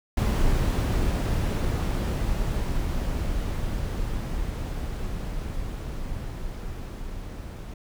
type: noise with level ramp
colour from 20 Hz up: brown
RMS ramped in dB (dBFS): -21 to -36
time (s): 0.17-7.74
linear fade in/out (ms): 5
effects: none